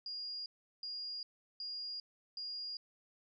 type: tone bursts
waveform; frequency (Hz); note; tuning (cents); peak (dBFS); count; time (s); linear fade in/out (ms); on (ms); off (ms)
sine; 4842; D#8; -48; -40; 4; 0.06-2.77; 2; 400; 370
effects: none